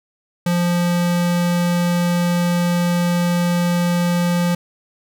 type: tone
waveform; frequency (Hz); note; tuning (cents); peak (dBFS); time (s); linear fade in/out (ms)
square; 174.61; F3; 0; -16; 0.46-4.55; 5
effects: none